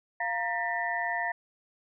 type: tone cluster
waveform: sine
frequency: 698 / 936 / 1797 / 1957 Hz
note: F5 / A#5 / A6 / B6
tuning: -1 / +7 / +36 / -16 cents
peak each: -33 / -35 / -32 / -35 dBFS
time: 0.2-1.32 s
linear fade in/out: 5 ms
effects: none